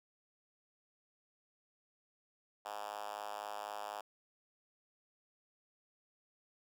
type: tone with high-pass filter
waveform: 5% pulse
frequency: 104 Hz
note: G#2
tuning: 3 cents sharp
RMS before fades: -44 dBFS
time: 2.65-4.01 s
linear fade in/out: 5 ms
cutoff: 730 Hz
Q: 2.5
effects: none